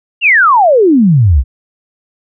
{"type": "exponential sweep", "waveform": "sine", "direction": "down", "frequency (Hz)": [2897, 58.27], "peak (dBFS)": -4, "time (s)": [0.21, 1.44], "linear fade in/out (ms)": 50, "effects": []}